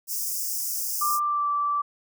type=high-pass noise; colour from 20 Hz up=white; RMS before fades=-29 dBFS; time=0.07-1.2 s; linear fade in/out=50 ms; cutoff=5000 Hz; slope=96 dB/octave
type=tone with pitch glide; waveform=sine; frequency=1186 to 1163.6 Hz; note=D6 to D6; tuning=+17 to -16 cents; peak=-22 dBFS; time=1.01-1.82 s; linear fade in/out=10 ms; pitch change=-33 cents; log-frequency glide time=1.19-1.49 s
effects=none